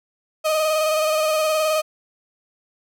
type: tone with vibrato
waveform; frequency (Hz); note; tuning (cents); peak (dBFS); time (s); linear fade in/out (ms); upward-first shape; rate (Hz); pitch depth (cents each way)
35% pulse; 622.3; D#5; 0; -16; 0.44-1.82; 20; square; 19; 25
effects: none